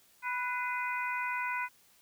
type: harmonic tone with a mistuned harmonic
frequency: 494.5 Hz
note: B4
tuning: 2 cents sharp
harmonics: 2 / 3 / 4 / 5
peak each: -35 / -37 / -38 / -39 dBFS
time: 0.22-1.69 s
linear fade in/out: 50 ms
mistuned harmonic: 4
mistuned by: +54 cents
effects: white hiss -64 dBFS RMS until 2.01 s